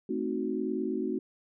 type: chord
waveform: sine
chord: A diminished seventh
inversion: none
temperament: equal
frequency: 220 / 261.6 / 311.1 / 370 Hz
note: A3 / C4 / Eb4 / Gb4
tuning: 0 / 0 / 0 / 0 cents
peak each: -35 / -34 / -35 / -33 dBFS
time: 0.09-1.19 s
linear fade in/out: 5 ms
effects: none